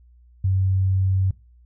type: tone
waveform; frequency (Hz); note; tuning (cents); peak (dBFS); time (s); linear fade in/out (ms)
sine; 95; F#2; +46; -17; 0.44-1.31; 5
effects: noise-tail reverb RT60 0.3 s tail -20 dB re dry + added 60 Hz sine -49 dBFS peak until 1.65 s